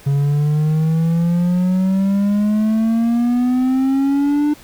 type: exponential sweep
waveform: triangle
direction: up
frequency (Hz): 138.59 to 299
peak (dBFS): -11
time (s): 0.06-4.54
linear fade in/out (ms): 10
effects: pink hiss -43 dBFS RMS until 4.63 s